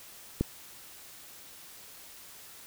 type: click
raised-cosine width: 3 ms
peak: -13 dBFS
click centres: 0.41 s
effects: white hiss -50 dBFS RMS until 2.66 s